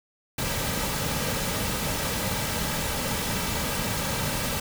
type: noise with comb filter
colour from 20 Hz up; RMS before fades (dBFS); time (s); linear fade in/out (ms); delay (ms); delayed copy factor
pink; -28; 0.38-4.6; 5; 2.8; -0.5
effects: none